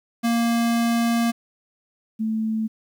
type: tone pair in turn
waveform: square / sine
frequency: 233.1 / 220 Hz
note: A#3 / A3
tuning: 0 / 0 cents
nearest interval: minor second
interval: 100 cents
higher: first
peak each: -19 / -21 dBFS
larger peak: first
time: 0.23-1.32 / 2.19-2.68 s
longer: first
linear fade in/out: 20 ms
effects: 10-bit